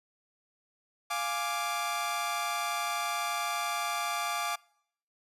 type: chord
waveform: sawtooth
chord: D diminished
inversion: first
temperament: equal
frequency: 698.5 / 830.6 / 1174.7 Hz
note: F5 / Ab5 / D6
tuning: 0 / 0 / 0 cents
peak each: -32 / -33 / -29 dBFS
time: 1.1-4.56 s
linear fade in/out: 10 ms
effects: noise-tail reverb RT60 0.7 s tail -25 dB re dry + resampled to 32000 Hz